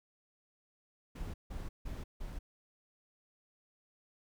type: noise bursts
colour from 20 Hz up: brown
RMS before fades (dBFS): -41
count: 4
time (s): 1.15-2.39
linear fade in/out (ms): 10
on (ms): 190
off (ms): 160
effects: none